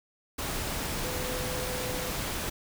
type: tone in noise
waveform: sine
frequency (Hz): 504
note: B4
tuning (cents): +35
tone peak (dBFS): -37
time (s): 1.04-2.1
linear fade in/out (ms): 10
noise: pink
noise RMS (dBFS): -33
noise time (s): 0.38-2.5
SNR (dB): -7
effects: none